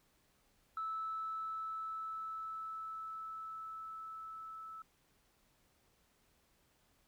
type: tone with level ramp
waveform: sine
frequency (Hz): 1310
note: E6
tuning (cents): -11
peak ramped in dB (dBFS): -36 to -46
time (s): 0.77-4.82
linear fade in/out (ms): 2
effects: tanh soft clip ceiling -32 dBFS + pink hiss -73 dBFS RMS until 7.07 s